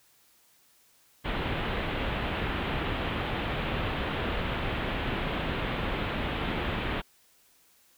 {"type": "low-pass noise", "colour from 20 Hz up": "pink", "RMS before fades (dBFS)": -31, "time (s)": [1.24, 7.02], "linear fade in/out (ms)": 20, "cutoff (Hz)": 3500, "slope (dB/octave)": 48, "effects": ["white hiss -63 dBFS RMS until 7.97 s"]}